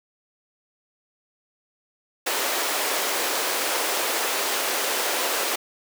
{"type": "high-pass noise", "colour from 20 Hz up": "pink", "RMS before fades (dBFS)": -25, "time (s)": [2.26, 5.56], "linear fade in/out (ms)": 10, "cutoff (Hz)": 390, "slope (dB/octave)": 24, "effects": []}